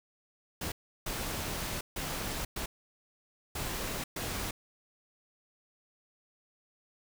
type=noise bursts at uneven times; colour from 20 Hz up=pink; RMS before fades=-36 dBFS; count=6; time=0.61-0.72 / 1.06-1.81 / 1.96-2.45 / 2.56-2.66 / 3.55-4.04 / 4.16-4.51 s; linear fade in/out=5 ms; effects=none